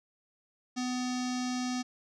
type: tone with low-pass filter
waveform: square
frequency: 250.6 Hz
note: B3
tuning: 25 cents sharp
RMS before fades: -33 dBFS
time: 0.76-1.83 s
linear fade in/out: 20 ms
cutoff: 5800 Hz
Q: 3.8
effects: none